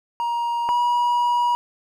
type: tone pair in turn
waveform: triangle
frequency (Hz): 944 / 963.8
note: A#5 / B5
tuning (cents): +22 / -43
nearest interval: unison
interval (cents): 35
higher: second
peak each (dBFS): -19 / -15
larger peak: second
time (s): 0.2-0.69 / 0.69-1.55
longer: second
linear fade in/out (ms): 0
effects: none